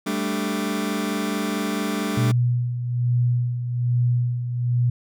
sawtooth chord, G suspended second, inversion none, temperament just, 196 / 220.5 / 294 Hz, G3 / A3 / D4, 0 / +4 / +2 cents, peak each -23 dBFS, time 0.06-2.32 s, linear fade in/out 10 ms
sine tone with tremolo, 121.8 Hz, B2, 24 cents flat, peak -16 dBFS, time 2.17-4.9 s, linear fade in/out 5 ms, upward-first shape sine, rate 1.2 Hz, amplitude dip 60%
effects none

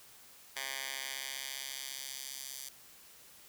10% pulse tone with high-pass filter sweep, 134.7 Hz, C#3, 49 cents flat, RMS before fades -42 dBFS, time 0.56-2.69 s, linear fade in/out 5 ms, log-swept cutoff 1700 to 5700 Hz, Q 0.85, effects white hiss -57 dBFS RMS until 3.48 s

